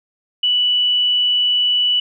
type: tone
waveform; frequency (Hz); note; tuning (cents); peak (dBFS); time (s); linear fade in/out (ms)
sine; 2960; F#7; 0; -13; 0.43-2; 5
effects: none

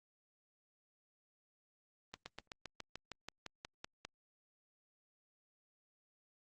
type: slowing click train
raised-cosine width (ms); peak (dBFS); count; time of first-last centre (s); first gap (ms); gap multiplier
0.2; -27; 13; 2.14-4.05; 120; 1.05
effects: Opus 24 kbps

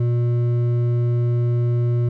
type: tone with hard clipping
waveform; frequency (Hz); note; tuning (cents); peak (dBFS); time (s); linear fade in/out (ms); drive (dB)
triangle; 120; B2; -49; -18; 0-2.09; 5; 11
effects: none

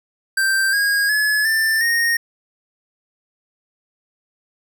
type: tone with pitch steps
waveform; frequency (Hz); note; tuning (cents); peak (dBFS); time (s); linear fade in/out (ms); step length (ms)
square; 1568 / 1635.5 / 1706 / 1779.4 / 1856.1; G6 / G#6 / G#6 / A6 / A#6; 0 / -27 / +46 / +19 / -8; -16; 0.37-2.17; 5; 360
effects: none

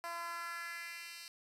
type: tone with high-pass filter sweep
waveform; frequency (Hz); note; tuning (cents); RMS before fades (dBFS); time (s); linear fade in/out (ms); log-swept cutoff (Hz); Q
10% pulse; 340; F4; -46; -44; 0.04-1.28; 0; 790 to 3500; 2.2
effects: resampled to 32000 Hz + 10-bit

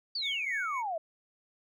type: exponential sweep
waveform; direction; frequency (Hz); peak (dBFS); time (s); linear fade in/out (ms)
sine; down; 4699 to 624; -31; 0.15-0.98; 5
type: tone with tremolo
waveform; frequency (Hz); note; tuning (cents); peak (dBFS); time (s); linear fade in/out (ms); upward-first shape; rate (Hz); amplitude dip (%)
triangle; 2226; C#7; +7; -32; 0.21-0.83; 50; sine; 3.6; 55
effects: none

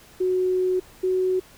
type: tone pair in turn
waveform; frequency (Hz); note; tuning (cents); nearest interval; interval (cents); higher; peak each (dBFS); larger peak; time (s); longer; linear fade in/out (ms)
sine; 368.8 / 371.4; F#4 / F#4; -6 / +7; unison; 13; second; -19; neither; 0.2-0.8 / 1.03-1.4; first; 10
effects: pink hiss -50 dBFS RMS until 1.57 s

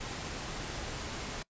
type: noise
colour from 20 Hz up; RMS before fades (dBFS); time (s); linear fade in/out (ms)
pink; -39; 0-1.43; 10
effects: noise-tail reverb RT60 0.1 s tail -22 dB re dry + resampled to 16000 Hz

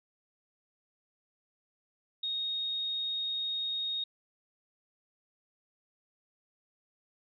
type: tone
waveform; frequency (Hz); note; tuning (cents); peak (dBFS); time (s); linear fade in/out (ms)
sine; 3729; A#7; 0; -31; 2.23-4.04; 5
effects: none

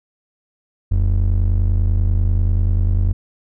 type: ring-modulated tone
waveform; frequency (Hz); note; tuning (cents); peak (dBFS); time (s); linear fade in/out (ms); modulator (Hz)
triangle; 64.6; C2; -21; -8; 0.91-3.13; 10; 25.1
effects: none

